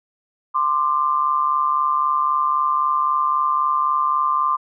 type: tone pair together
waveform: sine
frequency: 1044 / 1187.8 Hz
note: C6 / D6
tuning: -4 / +19 cents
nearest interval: major second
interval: 223 cents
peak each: -19 dBFS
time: 0.54-4.57 s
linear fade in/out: 20 ms
effects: none